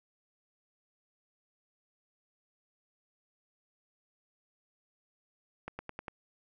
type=accelerating click train; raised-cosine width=0.5 ms; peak=-24 dBFS; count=5; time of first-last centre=5.68-6.082 s; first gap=110 ms; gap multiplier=0.94; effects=none